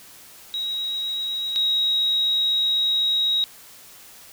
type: tone pair in turn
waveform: sine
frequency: 3823 / 3808 Hz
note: A#7 / A#7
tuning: +43 / +36 cents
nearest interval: unison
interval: 7 cents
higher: first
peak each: -24 / -18 dBFS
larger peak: second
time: 0.54-1.56 / 1.56-3.44 s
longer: second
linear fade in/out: 0 ms
effects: white hiss -46 dBFS RMS until 4.32 s